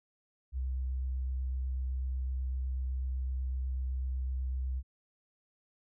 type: tone with vibrato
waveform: sine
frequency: 64.5 Hz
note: C2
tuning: 24 cents flat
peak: -31 dBFS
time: 0.52-4.83 s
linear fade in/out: 50 ms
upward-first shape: square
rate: 8 Hz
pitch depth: 9 cents each way
effects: none